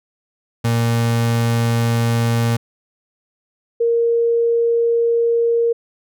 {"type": "tone pair in turn", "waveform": ["35% pulse", "sine"], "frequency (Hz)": [116.54, 466.2], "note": ["A#2", "A#4"], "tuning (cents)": [0, 0], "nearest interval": "2 octaves", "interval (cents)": 2400, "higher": "second", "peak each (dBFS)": -13, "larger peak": "neither", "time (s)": [[0.64, 2.57], [3.8, 5.73]], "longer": "neither", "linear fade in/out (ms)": 10, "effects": []}